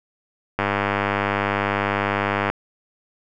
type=click train; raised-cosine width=0.5 ms; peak=-5 dBFS; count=192; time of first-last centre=0.59-2.5 s; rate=100 Hz; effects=none

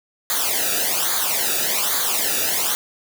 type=noise with flanger; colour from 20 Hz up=white; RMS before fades=-21 dBFS; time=0.3-2.75 s; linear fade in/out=0 ms; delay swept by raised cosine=0.36 to 0.96 ms; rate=1.2 Hz; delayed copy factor=-0.8; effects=none

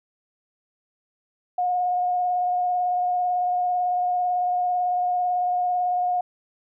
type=tone with vibrato; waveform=sine; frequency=720 Hz; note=F#5; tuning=47 cents flat; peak=-20 dBFS; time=1.58-6.21 s; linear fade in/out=5 ms; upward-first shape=square; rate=18 Hz; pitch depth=11 cents each way; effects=none

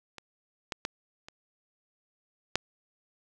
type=clicks; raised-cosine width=0.2 ms; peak=-25 / -15 / -13 / -27 / -7 dBFS; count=5; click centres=0.183 / 0.722 / 0.851 / 1.285 / 2.556 s; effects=none

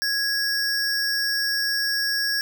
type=tone pair together; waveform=square; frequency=1661.2 / 5506 Hz; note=G#6 / F8; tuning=0 / -25 cents; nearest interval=octave + major sixth; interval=2075 cents; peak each=-25 / -25 dBFS; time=0.02-2.41 s; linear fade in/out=0 ms; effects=none

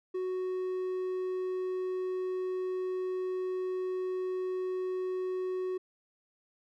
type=tone; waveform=triangle; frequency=370 Hz; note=F#4; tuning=in tune; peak=-29 dBFS; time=0.14-5.78 s; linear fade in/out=10 ms; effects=none

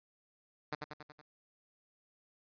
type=tone with echo; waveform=5% pulse; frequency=150.4 Hz; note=D3; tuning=42 cents sharp; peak=-24 dBFS; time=0.72-0.75 s; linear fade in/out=5 ms; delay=93 ms; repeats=5; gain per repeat=-4 dB; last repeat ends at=1.215 s; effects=resampled to 11025 Hz

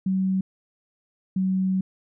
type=tone pair in turn; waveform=sine; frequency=189.4 / 188.44 Hz; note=F#3 / F#3; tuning=+41 / +32 cents; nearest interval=unison; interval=9 cents; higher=first; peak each=-20 dBFS; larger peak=neither; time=0.06-0.41 / 1.36-1.81 s; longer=second; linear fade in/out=5 ms; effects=none

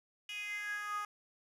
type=tone with high-pass filter sweep; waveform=10% pulse; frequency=414.9 Hz; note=G#4; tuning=2 cents flat; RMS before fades=-40 dBFS; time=0.29-1.05 s; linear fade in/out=2 ms; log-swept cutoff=2800 to 1100 Hz; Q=7.5; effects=resampled to 32000 Hz

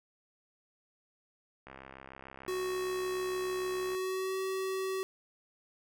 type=click train; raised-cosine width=0.5 ms; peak=-32 dBFS; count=153; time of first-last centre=1.67-3.949 s; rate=66.7 Hz
type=tone with pitch glide; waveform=square; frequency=370 to 380.4 Hz; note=F#4 to F#4; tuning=0 to +48 cents; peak=-33 dBFS; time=2.48-5.03 s; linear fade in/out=0 ms; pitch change=+48 cents; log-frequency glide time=3.81-4.38 s
effects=none

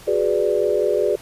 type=chord; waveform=sine; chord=G# half-diminished seventh; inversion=third; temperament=equal; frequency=370 / 415.3 / 493.9 / 587.3 Hz; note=F#4 / G#4 / B4 / D5; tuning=0 / 0 / 0 / 0 cents; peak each=-23 / -20 / -23 / -22 dBFS; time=0.07-1.16 s; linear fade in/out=10 ms; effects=pink hiss -43 dBFS RMS until 1.21 s + resampled to 32000 Hz

